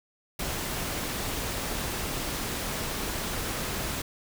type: noise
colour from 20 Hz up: pink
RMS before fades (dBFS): -32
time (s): 0.39-4.02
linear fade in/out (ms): 5
effects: none